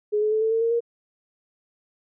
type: tone with pitch steps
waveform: sine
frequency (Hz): 419.5 / 427.3 / 435.3 / 443.4 / 451.7 / 460.1 / 468.7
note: G#4 / G#4 / A4 / A4 / A4 / A#4 / A#4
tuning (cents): +17 / +49 / -19 / +13 / +45 / -23 / +9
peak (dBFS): -19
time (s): 0.12-0.806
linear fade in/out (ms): 20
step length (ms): 98
effects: none